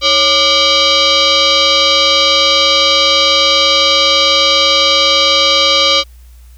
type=tone with frequency modulation; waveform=sine; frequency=320 Hz; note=D#4; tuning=49 cents sharp; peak=-7 dBFS; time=0.01-6.04 s; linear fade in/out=50 ms; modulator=873 Hz; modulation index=5.3; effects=added 60 Hz sine -35 dBFS peak until 6.57 s + white hiss -51 dBFS RMS until 6.57 s